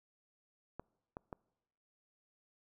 clicks, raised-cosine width 1 ms, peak -29 dBFS, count 3, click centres 0.796 / 1.169 / 1.328 s, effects noise-tail reverb RT60 1.0 s tail -26 dB re dry

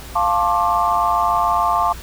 sine chord, D minor seventh, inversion first, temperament equal with one note detuned, 698.5 / 880 / 1067.9 / 1174.7 Hz, F5 / A5 / C6 / D6, 0 / 0 / +35 / 0 cents, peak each -20 dBFS, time 0.15-1.93 s, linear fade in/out 10 ms, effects added 60 Hz sine -35 dBFS peak until 2.02 s + pink hiss -37 dBFS RMS until 2.02 s

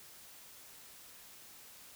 silence, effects white hiss -55 dBFS RMS until 1.95 s

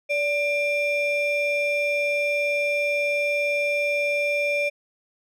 triangle ring-modulated tone, 1480 Hz, F#6, in tune, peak -16 dBFS, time 0.09-4.7 s, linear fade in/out 20 ms, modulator 901 Hz, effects none

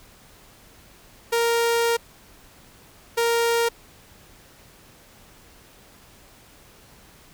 sawtooth tone bursts at uneven times, 466.2 Hz, A#4, in tune, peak -15 dBFS, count 2, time 1.32-1.97 / 3.17-3.69 s, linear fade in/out 10 ms, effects pink hiss -51 dBFS RMS until 7.33 s

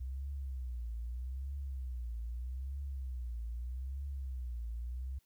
sine tone with vibrato, 63 Hz, B1, 35 cents sharp, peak -37 dBFS, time 0-5.19 s, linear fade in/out 10 ms, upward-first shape triangle, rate 0.8 Hz, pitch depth 190 cents each way, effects white hiss -75 dBFS RMS until 5.25 s

